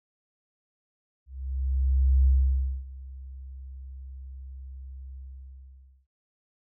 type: tone with ADSR envelope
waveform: sine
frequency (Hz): 66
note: C2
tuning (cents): +16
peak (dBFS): -16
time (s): 1.26-6.07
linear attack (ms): 1000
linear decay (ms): 580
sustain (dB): -22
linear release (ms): 900
effects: none